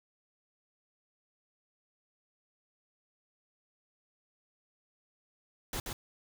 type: noise with echo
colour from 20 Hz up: pink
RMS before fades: -36 dBFS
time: 5.73-5.8 s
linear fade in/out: 2 ms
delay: 130 ms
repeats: 1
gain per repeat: -3 dB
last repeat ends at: 5.93 s
effects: none